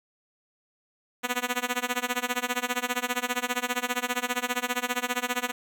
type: tone with tremolo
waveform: 5% pulse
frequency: 246.9 Hz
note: B3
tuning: in tune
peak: -12 dBFS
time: 1.23-5.52 s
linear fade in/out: 20 ms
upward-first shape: sine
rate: 15 Hz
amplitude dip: 95%
effects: none